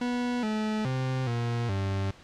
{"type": "tone with pitch steps", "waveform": "40% pulse", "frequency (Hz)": [244.7, 215.5, 130.2, 118.3, 97.5], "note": ["B3", "A3", "C3", "A#2", "G2"], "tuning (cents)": [-16, -36, -8, 26, -9], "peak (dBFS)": -26, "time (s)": [0.01, 2.11], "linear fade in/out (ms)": 5, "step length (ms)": 420, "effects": ["pink hiss -52 dBFS RMS until 2.23 s", "low-pass 5000 Hz 12 dB/octave"]}